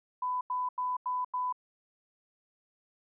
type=tone bursts; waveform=sine; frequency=1000 Hz; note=B5; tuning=21 cents sharp; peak=-29 dBFS; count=5; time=0.22-1.526 s; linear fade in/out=5 ms; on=190 ms; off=89 ms; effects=none